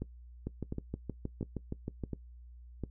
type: two click trains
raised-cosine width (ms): 3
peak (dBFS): -23 / -23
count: 5 / 11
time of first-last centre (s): 0.02-2.837 / 0.47-2.037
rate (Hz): 1.42 / 6.38
effects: noise-tail reverb RT60 0.1 s tail -19 dB re dry + added 60 Hz sine -49 dBFS peak until 2.9 s